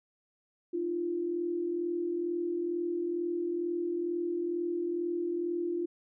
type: tone pair together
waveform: sine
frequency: 304.2 / 346.4 Hz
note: D#4 / F4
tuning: -39 / -14 cents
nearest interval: major second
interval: 225 cents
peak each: -38 / -30 dBFS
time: 0.73-5.86 s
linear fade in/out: 10 ms
effects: none